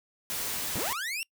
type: noise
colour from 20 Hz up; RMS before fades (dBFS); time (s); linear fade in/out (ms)
white; -33; 0.3-0.93; 0
type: linear sweep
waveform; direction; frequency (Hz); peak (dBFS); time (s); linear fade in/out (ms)
sawtooth; up; 46.84 to 2807; -28; 0.75-1.23; 0
effects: noise-tail reverb RT60 0.1 s tail -26 dB re dry